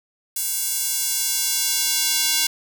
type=tone with high-pass filter sweep; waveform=square; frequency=311.1 Hz; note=D#4; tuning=in tune; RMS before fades=-22 dBFS; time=0.36-2.47 s; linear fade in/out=5 ms; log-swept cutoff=8900 to 3800 Hz; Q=0.86; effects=none